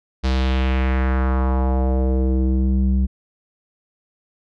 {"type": "tone with low-pass filter sweep", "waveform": "square", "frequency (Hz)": 65, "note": "C2", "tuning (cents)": -11, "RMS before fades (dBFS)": -18, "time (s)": [0.23, 3.07], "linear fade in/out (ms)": 20, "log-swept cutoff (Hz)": [4700, 160], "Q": 2, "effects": []}